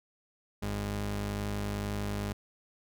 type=tone pair together; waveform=sawtooth; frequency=51.05 / 102.1 Hz; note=G#1 / G#2; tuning=-29 / -29 cents; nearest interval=octave; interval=1200 cents; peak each=-33 / -28 dBFS; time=0.62-2.33 s; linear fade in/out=10 ms; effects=none